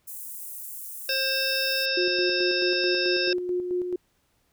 white high-pass noise, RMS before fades -38 dBFS, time 0.07-1.86 s, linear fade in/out 10 ms, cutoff 8600 Hz, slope 24 dB/octave
harmonic tone, 531 Hz, C5, 25 cents sharp, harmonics 1 / 3 / 5 / 7 / 9 / 10, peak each -31 / -30 / -30 / -33 / -35 / -28 dBFS, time 1.09-3.33 s, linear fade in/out 2 ms
sine tone with tremolo, 359.1 Hz, F4, 48 cents sharp, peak -23 dBFS, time 1.97-3.96 s, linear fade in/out 5 ms, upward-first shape square, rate 4.6 Hz, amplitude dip 45%
effects pink hiss -69 dBFS RMS until 4.52 s

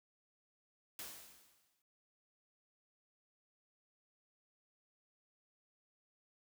white noise with exponential decay, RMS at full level -45 dBFS, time 0.99-1.82 s, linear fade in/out 1 ms, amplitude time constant 180 ms, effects none

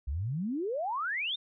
sine exponential sweep, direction up, 61.74 to 3735 Hz, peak -30 dBFS, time 0.07-1.36 s, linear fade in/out 10 ms, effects none

